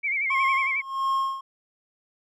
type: tone with vibrato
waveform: sine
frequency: 2209 Hz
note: C#7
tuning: 7 cents flat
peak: -23 dBFS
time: 0.03-0.82 s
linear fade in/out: 20 ms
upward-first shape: sine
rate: 11 Hz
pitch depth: 92 cents each way
type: tone with tremolo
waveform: triangle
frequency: 1076 Hz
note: C6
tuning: 48 cents sharp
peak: -19 dBFS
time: 0.3-1.41 s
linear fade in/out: 5 ms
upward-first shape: sine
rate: 1.5 Hz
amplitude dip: 90%
effects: none